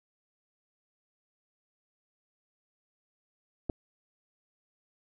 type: clicks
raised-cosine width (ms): 2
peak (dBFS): -25 / -17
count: 2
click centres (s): 3.695 / 3.698
effects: none